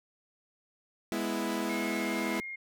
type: chord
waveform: sawtooth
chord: E major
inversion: first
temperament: equal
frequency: 207.7 / 246.9 / 329.6 Hz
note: G#3 / B3 / E4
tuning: 0 / 0 / 0 cents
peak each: -31 / -32 / -30 dBFS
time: 1.12-2.4 s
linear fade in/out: 0 ms
type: tone with pitch glide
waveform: sine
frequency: 2163 to 2133 Hz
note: C#7 to C7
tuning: -43 to +33 cents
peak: -37 dBFS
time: 1.69-2.56 s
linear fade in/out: 10 ms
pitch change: -24 cents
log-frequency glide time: 2-2.06 s
effects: none